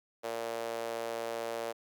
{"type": "tone with high-pass filter", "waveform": "sawtooth", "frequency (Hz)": 115.5, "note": "A#2", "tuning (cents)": -16, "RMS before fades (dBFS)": -37, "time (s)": [0.23, 1.73], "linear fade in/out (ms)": 20, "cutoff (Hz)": 530, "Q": 3.3, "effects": []}